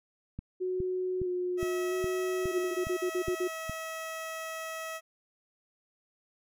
click train, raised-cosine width 5 ms, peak -25 dBFS, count 9, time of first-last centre 0.39-3.696 s, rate 2.42 Hz
sine tone with vibrato, 364.4 Hz, F#4, 26 cents flat, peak -29 dBFS, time 0.6-2.75 s, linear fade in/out 20 ms, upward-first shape square, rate 0.76 Hz, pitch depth 19 cents each way
15% pulse tone, 645 Hz, E5, 38 cents flat, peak -30 dBFS, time 1.57-5.01 s, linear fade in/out 50 ms
sine tone bursts, 362.4 Hz, F#4, 36 cents flat, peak -27 dBFS, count 8, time 2.51-3.479 s, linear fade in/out 10 ms, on 80 ms, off 47 ms
effects none

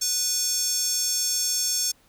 square tone with high-pass filter, 493.9 Hz, B4, in tune, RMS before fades -25 dBFS, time 0.01-1.92 s, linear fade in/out 10 ms, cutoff 6000 Hz, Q 4.5, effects pink hiss -60 dBFS RMS until 2.08 s

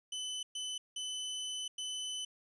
sawtooth tone bursts at uneven times, 3018 Hz, F#7, 34 cents sharp, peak -34 dBFS, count 4, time 0.12-0.43 / 0.55-0.78 / 0.96-1.68 / 1.78-2.25 s, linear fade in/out 5 ms, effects resampled to 22050 Hz

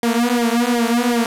sawtooth tone with flanger, 237.4 Hz, A#3, 32 cents sharp, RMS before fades -17 dBFS, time 0.03-1.26 s, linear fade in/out 2 ms, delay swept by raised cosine 0.73 to 6.33 ms, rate 2.7 Hz, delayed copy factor -1, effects resampled to 32000 Hz + 7-bit

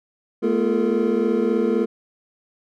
triangle tone cluster, 216.6 / 240.3 / 346.6 / 425.2 / 460.9 Hz, A3 / B3 / F4 / G#4 / A#4, -27 / -47 / -13 / +41 / -20 cents, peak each -22 dBFS, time 0.42-1.86 s, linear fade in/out 20 ms, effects none

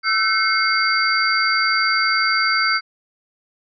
sine tone cluster, 1325 / 1525 / 2157 / 4659 Hz, E6 / G6 / C#7 / D8, +9 / -48 / -48 / -15 cents, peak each -21 dBFS, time 0.03-2.81 s, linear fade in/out 50 ms, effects none

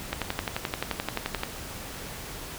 click train, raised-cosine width 0.3 ms, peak -11 dBFS, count 16, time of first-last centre 0.13-1.434 s, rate 11.5 Hz, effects pink hiss -39 dBFS RMS until 2.58 s

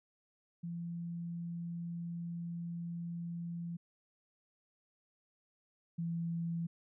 sine tone pair in turn, 170.4 / 167.96 Hz, F3 / E3, -42 / +33 cents, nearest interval unison, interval 25 cents, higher first, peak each -38 / -34 dBFS, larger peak second, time 0.63-3.77 / 5.98-6.67 s, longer first, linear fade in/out 10 ms, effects none

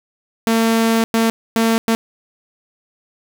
sawtooth tone bursts at uneven times, 226.5 Hz, A#3, 50 cents flat, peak -9 dBFS, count 4, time 0.47-1.04 / 1.14-1.3 / 1.56-1.78 / 1.88-1.95 s, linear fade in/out 0 ms, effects none

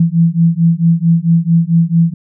sine beating tone pair, 164.81 / 169.31 Hz, E3 / E3, 0 / +47 cents, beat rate 4.5 Hz, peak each -11 dBFS, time 0-2.14 s, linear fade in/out 5 ms, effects none

